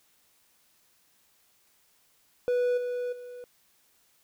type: tone with level steps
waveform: triangle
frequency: 491.6 Hz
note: B4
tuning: 8 cents flat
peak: -21 / -27 / -38 dBFS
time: 2.48-3.44 s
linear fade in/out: 0 ms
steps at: 2.77 / 3.12 s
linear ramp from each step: 10 ms
effects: white hiss -66 dBFS RMS until 4.23 s